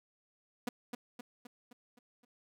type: tone with echo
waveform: sawtooth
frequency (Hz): 243.5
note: B3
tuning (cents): -24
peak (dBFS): -29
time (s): 0.67-0.69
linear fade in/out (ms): 5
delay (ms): 260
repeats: 6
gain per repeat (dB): -5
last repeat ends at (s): 2.25
effects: none